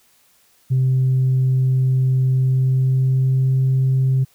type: tone with pitch glide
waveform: sine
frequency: 130.2 to 131.79 Hz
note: C3 to C3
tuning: -8 to +13 cents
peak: -12 dBFS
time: 0.7-4.25 s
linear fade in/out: 20 ms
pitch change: +21 cents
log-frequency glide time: 2.33-3.6 s
effects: tanh soft clip ceiling -11 dBFS + white hiss -57 dBFS RMS until 4.34 s